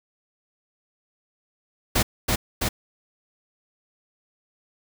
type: noise with echo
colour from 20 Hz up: pink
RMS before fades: -20 dBFS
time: 1.95-2.03 s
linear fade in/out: 10 ms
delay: 330 ms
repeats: 2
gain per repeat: -2 dB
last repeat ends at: 2.69 s
effects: none